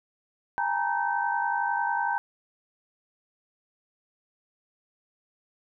sine tone cluster, 811 / 900 / 951 / 1545 Hz, G#5 / A5 / A#5 / G6, -41 / +39 / +34 / -26 cents, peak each -30 dBFS, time 0.58-2.18 s, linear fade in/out 0 ms, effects none

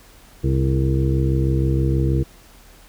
harmonic tone with a mistuned harmonic, 66.3 Hz, C2, 23 cents sharp, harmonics 1 / 2 / 3 / 4 / 5 / 6 / 7, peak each -20 / -19 / -29 / -33 / -24 / -34 / -30 dBFS, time 0.43-2.24 s, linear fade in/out 20 ms, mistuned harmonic 6, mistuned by +33 cents, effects added 40 Hz sine -49 dBFS peak until 2.88 s + pink hiss -49 dBFS RMS until 2.88 s

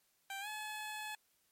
15% pulse tone with pitch glide, 784 to 855 Hz, G5 to A5, 0 to -50 cents, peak -35 dBFS, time 0.3-1.15 s, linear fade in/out 2 ms, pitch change +150 cents, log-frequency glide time 0.4-0.48 s, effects white hiss -75 dBFS RMS until 1.51 s + MP3 64 kbps

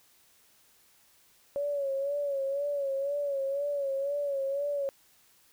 sine tone with vibrato, 560 Hz, C#5, 18 cents sharp, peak -28 dBFS, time 1.56-4.89 s, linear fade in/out 0 ms, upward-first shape sine, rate 2 Hz, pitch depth 59 cents each way, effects white hiss -63 dBFS RMS until 5.52 s

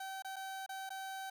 30% pulse tone with dropouts, 770 Hz, G5, 31 cents flat, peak -39 dBFS, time 0-1.3 s, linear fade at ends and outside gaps 5 ms, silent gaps 0.223-0.246 / 0.36-0.364 / 0.663-0.691 / 0.893-0.903 s, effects none

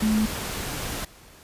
sine tone in noise, 216 Hz, A3, 32 cents flat, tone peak -19 dBFS, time 0.02-0.26 s, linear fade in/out 5 ms, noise pink, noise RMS -31 dBFS, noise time 0-1.05 s, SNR +9 dB, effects pink hiss -50 dBFS RMS until 1.43 s + resampled to 32000 Hz

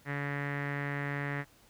sawtooth tone with low-pass filter, 142.6 Hz, C#3, 49 cents sharp, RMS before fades -35 dBFS, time 0.05-1.45 s, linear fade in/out 50 ms, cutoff 1900 Hz, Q 6.2, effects pink hiss -62 dBFS RMS until 1.69 s

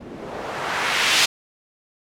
blue noise with low-pass filter sweep, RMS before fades -23 dBFS, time 0-1.26 s, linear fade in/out 10 ms, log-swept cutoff 280 to 4000 Hz, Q 1, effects none

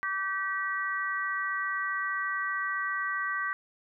harmonic tone, 386.4 Hz, G4, 25 cents flat, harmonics 3 / 4 / 5, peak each -33 / -33 / -33 dBFS, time 0.03-3.53 s, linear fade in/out 0 ms, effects none

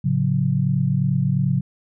sine chord, F# minor, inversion first, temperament equal with one note detuned, 110 / 138.59 / 181.4 Hz, A2 / C#3 / F#3, 0 / 0 / -34 cents, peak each -25 / -19 / -22 dBFS, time 0.04-1.61 s, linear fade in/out 10 ms, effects none

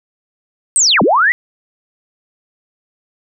sine linear two-way sweep, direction down then up, 8660 to 156.7 to 2030 Hz, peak -8 dBFS, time 0.76-1.32 s, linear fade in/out 0 ms, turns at 1.02 s, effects none

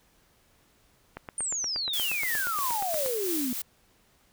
click train, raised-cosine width 0.5 ms, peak -22 dBFS, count 17, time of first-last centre 1.17-3.061 s, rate 8.46 Hz
sine exponential sweep, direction down, 9100 to 237.3 Hz, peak -28 dBFS, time 1.38-3.53 s, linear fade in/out 2 ms
blue noise with tremolo, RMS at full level -31 dBFS, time 1.93-3.62 s, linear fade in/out 5 ms, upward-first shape sine, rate 3 Hz, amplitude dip 40%
effects pink hiss -64 dBFS RMS until 4.32 s

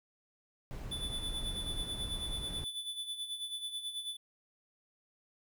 brown noise, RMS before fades -41 dBFS, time 0.71-2.64 s, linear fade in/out 0 ms
square tone with tremolo, 3482 Hz, A7, 19 cents flat, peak -36 dBFS, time 0.91-4.17 s, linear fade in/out 10 ms, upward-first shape sine, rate 9.2 Hz, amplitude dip 65%
effects none

